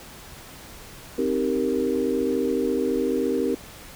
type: chord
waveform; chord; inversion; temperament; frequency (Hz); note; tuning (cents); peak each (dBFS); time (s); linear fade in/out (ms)
sine; C minor seventh; none; equal; 261.6 / 311.1 / 392 / 466.2; C4 / Eb4 / G4 / Bb4; 0 / 0 / 0 / 0; -26 / -28 / -26 / -26; 1.18-3.55; 5
effects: pink hiss -43 dBFS RMS until 3.95 s